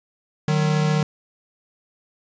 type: tone pair together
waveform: square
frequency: 152.7 / 187.4 Hz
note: D#3 / F#3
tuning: -32 / +22 cents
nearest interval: major third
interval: 354 cents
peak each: -19 / -25 dBFS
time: 0.48-1.03 s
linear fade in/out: 2 ms
effects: resampled to 16000 Hz + 8-bit